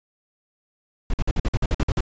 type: noise bursts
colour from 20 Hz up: brown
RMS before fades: -20 dBFS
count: 11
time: 1.1-2.007 s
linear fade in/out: 2 ms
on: 37 ms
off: 50 ms
effects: resampled to 16000 Hz